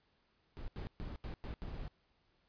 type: noise bursts at uneven times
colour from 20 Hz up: brown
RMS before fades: -43 dBFS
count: 6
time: 0.57-0.68 / 0.76-0.87 / 1-1.16 / 1.24-1.34 / 1.44-1.54 / 1.62-1.88 s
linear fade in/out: 0 ms
effects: pink hiss -75 dBFS RMS until 2.48 s + resampled to 11025 Hz